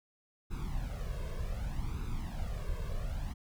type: noise with flanger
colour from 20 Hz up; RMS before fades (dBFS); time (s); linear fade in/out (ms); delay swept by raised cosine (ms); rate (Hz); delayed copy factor
brown; -36; 0.5-3.34; 20; 0.79 to 1.89; 0.66; +0.8
effects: none

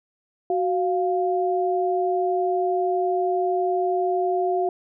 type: tone pair together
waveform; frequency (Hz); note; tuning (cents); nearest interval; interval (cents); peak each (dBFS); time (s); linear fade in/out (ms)
sine; 370.8 / 700; F#4 / F5; +4 / +4; major seventh; 1100; -22 / -23; 0.5-4.69; 2
effects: none

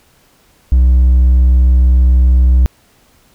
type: tone with hard clipping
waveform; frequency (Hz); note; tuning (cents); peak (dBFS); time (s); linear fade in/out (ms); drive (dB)
sine; 63.2; B1; +41; -6; 0.72-2.66; 0; 2
effects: pink hiss -51 dBFS RMS until 3.34 s

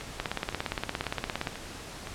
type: two click trains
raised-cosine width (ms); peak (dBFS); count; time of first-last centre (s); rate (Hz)
0.3; -13 / -22; 23 / 5; 0.2-1.472 / 0.01-2.072; 17.3 / 1.94
effects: pink hiss -42 dBFS RMS until 2.14 s + low-pass 9000 Hz 12 dB/octave

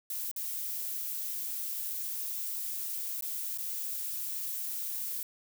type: noise with dropouts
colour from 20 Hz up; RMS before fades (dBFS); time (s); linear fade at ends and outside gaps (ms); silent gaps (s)
violet; -36; 0.1-5.23; 2; 0.314-0.362 / 3.21-3.223 / 3.576-3.584
effects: none

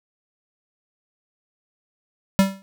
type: tone with exponential decay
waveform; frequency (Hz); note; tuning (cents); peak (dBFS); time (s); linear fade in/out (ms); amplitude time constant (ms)
square; 194; G3; -18; -10; 2.39-2.62; 0; 49
effects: none

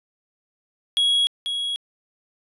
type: tone with echo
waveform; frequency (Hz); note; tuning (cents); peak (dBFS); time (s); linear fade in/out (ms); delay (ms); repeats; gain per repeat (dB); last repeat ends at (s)
triangle; 3322; G#7; 0; -15; 0.97-1.27; 0; 490; 1; -7; 1.76
effects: resampled to 32000 Hz

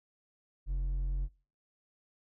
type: tone with hard clipping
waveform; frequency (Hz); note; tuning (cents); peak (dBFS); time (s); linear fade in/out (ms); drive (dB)
sine; 44.78; F1; +44; -31; 0.66-1.29; 50; 4
effects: noise-tail reverb RT60 0.4 s tail -25 dB re dry

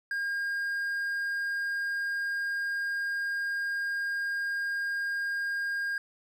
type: tone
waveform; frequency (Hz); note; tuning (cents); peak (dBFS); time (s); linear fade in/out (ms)
triangle; 1616; G#6; -48; -27; 0.11-5.98; 2
effects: none

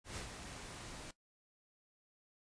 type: noise with ADSR envelope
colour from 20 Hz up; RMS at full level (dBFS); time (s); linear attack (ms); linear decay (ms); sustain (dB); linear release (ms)
pink; -43; 0.04-1.11; 120; 110; -6; 4
effects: noise-tail reverb RT60 0.1 s tail -17 dB re dry + resampled to 22050 Hz

